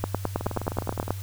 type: two click trains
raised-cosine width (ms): 1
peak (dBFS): -17 / -10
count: 14 / 11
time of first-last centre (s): 0.41-1.08 / 0.04-1.106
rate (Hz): 19.4 / 9.38
effects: added 97 Hz sine -32 dBFS peak until 1.22 s + white hiss -46 dBFS RMS until 1.22 s